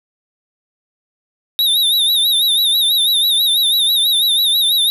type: tone with vibrato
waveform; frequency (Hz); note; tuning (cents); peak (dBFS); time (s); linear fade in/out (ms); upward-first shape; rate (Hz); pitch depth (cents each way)
square; 3729; A#7; 0; -12; 1.59-4.9; 0; sine; 6.1; 95
effects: none